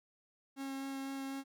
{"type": "tone with vibrato", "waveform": "45% pulse", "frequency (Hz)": 271.2, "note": "C#4", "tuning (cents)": -38, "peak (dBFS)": -39, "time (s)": [0.56, 1.44], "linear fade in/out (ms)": 50, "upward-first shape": "sine", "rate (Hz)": 4, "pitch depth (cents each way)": 9, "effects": []}